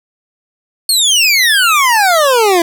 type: exponential sweep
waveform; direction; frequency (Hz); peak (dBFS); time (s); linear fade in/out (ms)
25% pulse; down; 4435 to 329.6; -4; 0.89-2.62; 2
effects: none